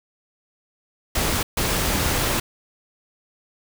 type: noise bursts at uneven times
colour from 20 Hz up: pink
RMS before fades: -22 dBFS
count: 2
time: 1.15-1.43 / 1.57-2.4 s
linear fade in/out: 5 ms
effects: none